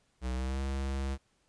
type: tone with pitch glide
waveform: square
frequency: 63.1 to 67.63 Hz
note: B1 to C#2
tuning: +38 to -42 cents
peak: -32 dBFS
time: 0.21-1.18 s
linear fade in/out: 50 ms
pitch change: +120 cents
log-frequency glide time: 0.34-0.6 s
effects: pink hiss -72 dBFS RMS until 1.48 s + resampled to 22050 Hz